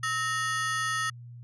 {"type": "ring-modulated tone", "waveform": "40% pulse", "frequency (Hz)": 1568, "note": "G6", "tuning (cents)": 0, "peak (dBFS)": -23, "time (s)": [0.03, 1.1], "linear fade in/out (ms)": 5, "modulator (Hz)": 279, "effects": ["added 120 Hz sine -42 dBFS peak until 1.43 s", "resampled to 24000 Hz"]}